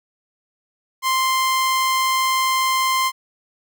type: tone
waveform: sawtooth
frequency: 1046.5 Hz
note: C6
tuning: in tune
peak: -13 dBFS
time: 1.02-3.12 s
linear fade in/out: 50 ms
effects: none